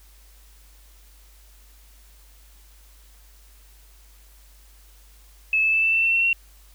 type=tone with pitch steps; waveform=sine; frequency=2602 / 2620 / 2638 / 2657 / 2675 / 2694 / 2712 / 2731 Hz; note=E7 / E7 / E7 / E7 / E7 / E7 / E7 / F7; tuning=-23 / -11 / +1 / +13 / +25 / +37 / +49 / -39 cents; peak=-17 dBFS; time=5.53-6.33 s; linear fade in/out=2 ms; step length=100 ms; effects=added 50 Hz sine -49 dBFS peak until 6.74 s + white hiss -56 dBFS RMS until 6.74 s